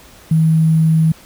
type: tone with sample-and-hold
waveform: sine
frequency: 160 Hz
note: D#3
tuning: 49 cents sharp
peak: -9 dBFS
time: 0.31-1.12 s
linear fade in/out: 5 ms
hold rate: 11025 Hz
effects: pink hiss -43 dBFS RMS until 1.25 s